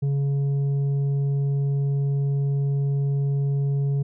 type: tone with tanh clipping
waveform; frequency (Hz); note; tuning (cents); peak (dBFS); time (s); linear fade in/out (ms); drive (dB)
sine; 140; C#3; +18; -21; 0.02-4.03; 10; 5
effects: none